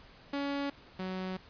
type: tone pair in turn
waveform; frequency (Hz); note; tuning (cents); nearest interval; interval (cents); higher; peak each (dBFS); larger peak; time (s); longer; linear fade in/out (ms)
sawtooth; 281.7 / 186.49; C#4 / F#3; +28 / +14; perfect fifth; 714; first; -28 / -31; first; 0.33-0.7 / 0.99-1.37; second; 5
effects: pink hiss -56 dBFS RMS until 1.49 s + resampled to 11025 Hz